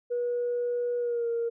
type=tone with pitch glide; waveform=sine; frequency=484 to 466.2 Hz; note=B4 to A#4; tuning=-35 to 0 cents; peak=-25 dBFS; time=0.1-1.5 s; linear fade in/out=20 ms; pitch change=-65 cents; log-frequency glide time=0.98-1.28 s; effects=tanh soft clip ceiling -22 dBFS